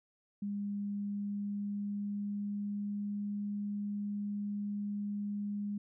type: tone with pitch glide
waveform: sine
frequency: 202.9 to 204.8 Hz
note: G#3 to G#3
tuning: -40 to -24 cents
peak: -34 dBFS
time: 0.42-5.78 s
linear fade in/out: 5 ms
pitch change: +16 cents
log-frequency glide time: 0.9-3.37 s
effects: none